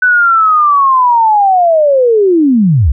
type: linear sweep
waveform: sine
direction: down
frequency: 1507 to 55.4 Hz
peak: -5 dBFS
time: 0.02-2.92 s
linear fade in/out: 5 ms
effects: none